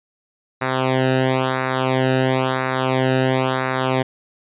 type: tone with flanger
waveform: sawtooth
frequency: 130.4 Hz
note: C3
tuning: 5 cents flat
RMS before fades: -19 dBFS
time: 0.61-4.03 s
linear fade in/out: 10 ms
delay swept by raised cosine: 0.31 to 0.91 ms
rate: 0.98 Hz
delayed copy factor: -0.9
effects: resampled to 8000 Hz